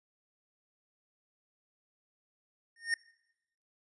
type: tone with exponential growth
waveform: square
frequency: 1837 Hz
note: A#6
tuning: 26 cents flat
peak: -25 dBFS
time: 2.76-2.94 s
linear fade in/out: 2 ms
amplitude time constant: 37 ms
effects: noise-tail reverb RT60 0.9 s tail -23 dB re dry + resampled to 24000 Hz